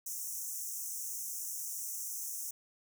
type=high-pass noise; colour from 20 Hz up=pink; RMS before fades=-40 dBFS; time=0.06-2.51 s; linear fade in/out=5 ms; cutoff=5700 Hz; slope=96 dB/octave; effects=none